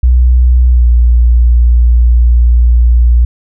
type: tone with pitch glide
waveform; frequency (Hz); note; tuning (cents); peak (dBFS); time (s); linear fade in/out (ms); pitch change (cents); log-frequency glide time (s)
sine; 61.74 to 59.36; B1 to A#1; 0 to +32; -3; 0.03-3.25; 5; -68; 0.7-0.87
effects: none